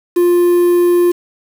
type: tone with quantisation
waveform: triangle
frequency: 350.8 Hz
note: F4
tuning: 8 cents sharp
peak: -6 dBFS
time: 0.16-1.12 s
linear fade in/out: 10 ms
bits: 5
effects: none